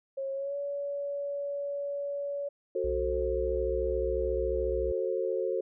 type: tone with pitch glide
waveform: sine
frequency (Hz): 542 to 567.6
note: C#5 to C#5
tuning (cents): -39 to +41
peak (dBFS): -31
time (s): 0.17-2.49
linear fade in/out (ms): 10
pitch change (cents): +80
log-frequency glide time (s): 0.33-0.56
type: chord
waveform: sine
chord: F# diminished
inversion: none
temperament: just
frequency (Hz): 370 / 444 / 532.8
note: F#4 / A4 / C5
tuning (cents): 0 / +16 / +31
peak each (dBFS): -32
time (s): 2.75-5.61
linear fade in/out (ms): 5
type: tone with vibrato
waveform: triangle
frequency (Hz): 62.7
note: B1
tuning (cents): +27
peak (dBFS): -32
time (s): 2.84-4.92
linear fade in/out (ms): 5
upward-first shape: sine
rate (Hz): 17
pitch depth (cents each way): 69
effects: none